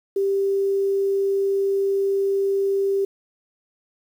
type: tone with quantisation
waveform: sine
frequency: 393.4 Hz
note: G4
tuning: 6 cents sharp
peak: -18 dBFS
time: 0.16-3.05 s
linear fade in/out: 5 ms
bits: 8
effects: none